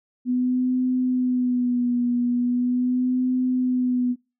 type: tone with vibrato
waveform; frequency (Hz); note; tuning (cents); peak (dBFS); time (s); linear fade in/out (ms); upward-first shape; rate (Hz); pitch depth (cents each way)
sine; 248.4; B3; +10; -19; 0.25-4.16; 50; sine; 0.4; 40
effects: noise-tail reverb RT60 0.3 s tail -22 dB re dry